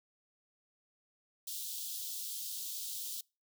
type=high-pass noise; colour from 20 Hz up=white; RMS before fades=-41 dBFS; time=1.47-3.21 s; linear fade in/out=5 ms; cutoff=3200 Hz; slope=48 dB/octave; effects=noise-tail reverb RT60 0.3 s tail -26 dB re dry